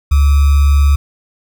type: tone with sample-and-hold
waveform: sine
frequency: 71 Hz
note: C#2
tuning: 42 cents sharp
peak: -6 dBFS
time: 0.11-0.96 s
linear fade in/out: 10 ms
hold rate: 1225 Hz
effects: none